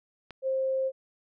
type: click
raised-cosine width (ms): 0.3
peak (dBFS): -26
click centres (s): 0.307
type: tone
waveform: sine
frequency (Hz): 529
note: C5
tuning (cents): +19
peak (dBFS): -25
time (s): 0.42-0.92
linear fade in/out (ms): 50
effects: none